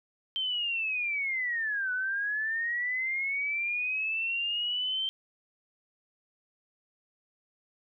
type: linear two-way sweep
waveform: sine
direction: down then up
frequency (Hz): 3136 to 1480 to 3136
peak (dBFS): -28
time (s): 0.36-5.09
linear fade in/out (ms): 0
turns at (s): 1.92
effects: none